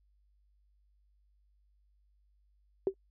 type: tone with exponential decay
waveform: sine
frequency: 385.4 Hz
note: G4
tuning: 29 cents flat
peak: -21 dBFS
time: 2.87-2.94 s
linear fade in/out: 1 ms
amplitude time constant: 15 ms
effects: noise-tail reverb RT60 0.1 s tail -24 dB re dry + added 50 Hz sine -66 dBFS peak until 3.1 s